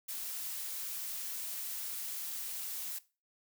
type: noise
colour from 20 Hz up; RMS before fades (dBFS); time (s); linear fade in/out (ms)
blue; -40; 0.08-2.99; 10
effects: noise-tail reverb RT60 0.3 s tail -18 dB re dry